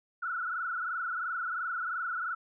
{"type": "tone with frequency modulation", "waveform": "sine", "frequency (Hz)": 1400, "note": "F6", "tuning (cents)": 4, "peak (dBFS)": -31, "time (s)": [0.22, 2.35], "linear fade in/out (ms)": 10, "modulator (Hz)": 22.9, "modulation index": 3.8, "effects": []}